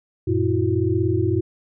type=tone cluster; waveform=sine; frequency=94.1 / 115.7 / 329.5 / 365.8 Hz; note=F#2 / A#2 / E4 / F#4; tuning=+30 / -13 / -1 / -20 cents; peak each=-23 dBFS; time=0.27-1.41 s; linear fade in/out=10 ms; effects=none